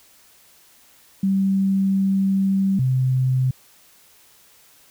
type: tone pair in turn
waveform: sine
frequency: 193.8 / 129.35 Hz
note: G3 / C3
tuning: -20 / -19 cents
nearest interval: perfect fifth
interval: 699 cents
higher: first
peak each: -16 dBFS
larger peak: neither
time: 1.23-2.79 / 2.79-3.51 s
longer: first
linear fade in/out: 5 ms
effects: white hiss -53 dBFS RMS until 4.9 s